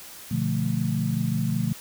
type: chord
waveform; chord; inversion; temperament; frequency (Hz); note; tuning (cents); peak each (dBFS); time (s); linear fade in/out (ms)
sine; B half-diminished seventh; none; equal with one note detuned; 121.28 / 146.83 / 174.61 / 220; B2 / D3 / F3 / A3; -31 / 0 / 0 / 0; -28; 0.31-1.73; 5
effects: white hiss -43 dBFS RMS until 1.8 s